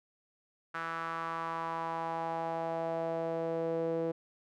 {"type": "tone with band-pass filter sweep", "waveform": "sawtooth", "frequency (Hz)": 164.81, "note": "E3", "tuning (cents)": 0, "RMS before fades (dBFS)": -35, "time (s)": [0.74, 4.12], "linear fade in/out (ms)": 10, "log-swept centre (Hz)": [1400, 450], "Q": 3.6, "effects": []}